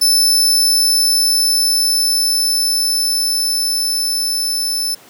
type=tone with level ramp; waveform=sawtooth; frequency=5274 Hz; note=E8; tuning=in tune; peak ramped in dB=-7 to -14 dBFS; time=0.01-4.95 s; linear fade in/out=10 ms; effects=pink hiss -43 dBFS RMS until 5.09 s + high-pass 200 Hz 12 dB/octave